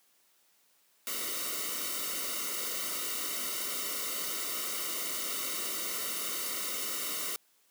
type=noise with comb filter; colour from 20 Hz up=white; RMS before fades=-35 dBFS; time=1.07-7.36 s; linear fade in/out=0 ms; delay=1.2 ms; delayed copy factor=-0.9; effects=white hiss -68 dBFS RMS until 7.7 s + high-pass 200 Hz 12 dB/octave